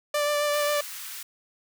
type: tone with vibrato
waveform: sawtooth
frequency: 588 Hz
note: D5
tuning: 2 cents sharp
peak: -19 dBFS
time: 0.14-0.81 s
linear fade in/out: 5 ms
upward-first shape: triangle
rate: 7.4 Hz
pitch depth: 19 cents each way
type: high-pass noise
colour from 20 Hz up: white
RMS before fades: -38 dBFS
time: 0.53-1.23 s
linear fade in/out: 5 ms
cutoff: 1100 Hz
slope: 24 dB/octave
effects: none